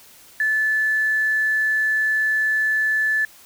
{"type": "tone with quantisation", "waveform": "sine", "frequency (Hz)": 1740, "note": "A6", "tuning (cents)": -20, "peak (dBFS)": -17, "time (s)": [0.4, 3.25], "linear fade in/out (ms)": 2, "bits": 7, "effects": ["white hiss -48 dBFS RMS until 3.45 s"]}